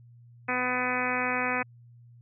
harmonic tone, 250.7 Hz, B3, 26 cents sharp, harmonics 1 / 2 / 3 / 4 / 5 / 6 / 7 / 8 / 9 / 10, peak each -35 / -35 / -35 / -35 / -35 / -35 / -35 / -35 / -35 / -35 dBFS, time 0.48-1.63 s, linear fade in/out 10 ms, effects added 119 Hz sine -50 dBFS peak until 2.21 s

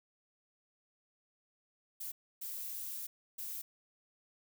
violet noise bursts at uneven times, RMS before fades -42 dBFS, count 3, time 2-2.12 / 2.41-3.07 / 3.38-3.62 s, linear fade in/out 10 ms, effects none

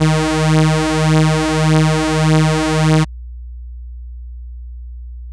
sawtooth beating tone pair, 155.56 / 157.26 Hz, D#3 / D#3, 0 / +19 cents, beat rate 1.7 Hz, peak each -10 dBFS, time 0-3.05 s, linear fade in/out 20 ms, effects added 60 Hz sine -27 dBFS peak until 5.32 s + resampled to 22050 Hz

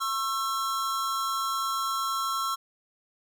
square tone pair together, 1089.4 / 1338 Hz, C#6 / E6, -30 / +25 cents, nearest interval major third, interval 355 cents, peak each -31 / -30 dBFS, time 0-2.56 s, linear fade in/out 20 ms, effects none

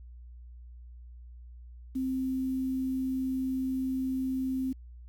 sine tone with quantisation, 261.6 Hz, C4, in tune, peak -28 dBFS, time 1.95-4.73 s, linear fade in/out 10 ms, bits 9, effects added 60 Hz sine -45 dBFS peak until 5.08 s

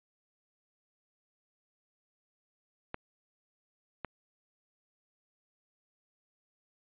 clicks, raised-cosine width 0.5 ms, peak -21 dBFS, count 2, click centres 2.944 / 4.047 s, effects resampled to 8000 Hz

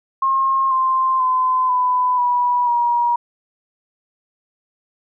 sine tone with pitch steps, 1072 / 1047.5 / 1023.6 / 1000.2 / 977.4 / 955 Hz, C6 / C6 / C6 / B5 / B5 / A#5, +42 / +2 / -38 / +22 / -18 / +42 cents, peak -14 dBFS, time 0.22-3.16 s, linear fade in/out 5 ms, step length 490 ms, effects none

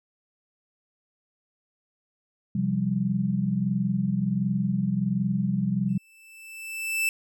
sine chord, C suspended fourth, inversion none, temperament equal, 130.81 / 174.61 / 196 Hz, C3 / F3 / G3, 0 / 0 / 0 cents, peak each -29 / -28 / -25 dBFS, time 2.55-5.98 s, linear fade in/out 5 ms
45% pulse tone with exponential growth, 2644 Hz, E7, 5 cents sharp, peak -21 dBFS, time 5.89-7.09 s, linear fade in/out 1 ms, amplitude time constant 260 ms
effects none

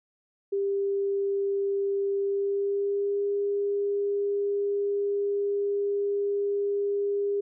sine tone with pitch glide, 397 to 403.9 Hz, G4 to G#4, +22 to -48 cents, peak -24 dBFS, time 0.52-7.41 s, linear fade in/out 10 ms, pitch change +30 cents, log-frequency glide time 2.2-3.26 s, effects none

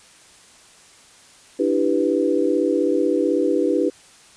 sine chord, E minor seventh, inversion third, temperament equal, 293.7 / 329.6 / 392 / 493.9 Hz, D4 / E4 / G4 / B4, 0 / 0 / 0 / 0 cents, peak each -22 dBFS, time 1.59-3.9 s, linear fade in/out 10 ms, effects white hiss -49 dBFS RMS until 4.36 s + resampled to 22050 Hz

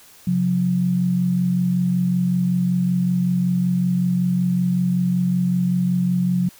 sine tone pair together, 134.89 / 180.2 Hz, C#3 / F#3, -47 / -45 cents, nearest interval perfect fourth, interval 502 cents, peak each -24 / -17 dBFS, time 0.27-6.49 s, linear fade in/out 5 ms, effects white hiss -48 dBFS RMS until 6.59 s

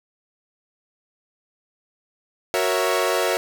sawtooth chord, F# dominant seventh, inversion none, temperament equal, 370 / 466.2 / 554.4 / 659.3 Hz, F#4 / A#4 / C#5 / E5, 0 / 0 / 0 / 0 cents, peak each -21 dBFS, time 2.54-3.37 s, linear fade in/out 0 ms, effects none

